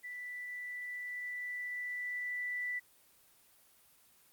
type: tone with level ramp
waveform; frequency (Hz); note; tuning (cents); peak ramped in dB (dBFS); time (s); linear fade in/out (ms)
sine; 1975.5; B6; 0; -41 to -34; 0.03-2.8; 20
effects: white hiss -65 dBFS RMS until 4.32 s + Opus 24 kbps